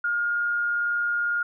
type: tone with amplitude modulation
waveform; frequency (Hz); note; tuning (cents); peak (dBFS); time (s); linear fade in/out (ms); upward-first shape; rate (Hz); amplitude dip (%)
sine; 1420; F6; +28; -21; 0.04-1.43; 5; sine; 122; 25
effects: none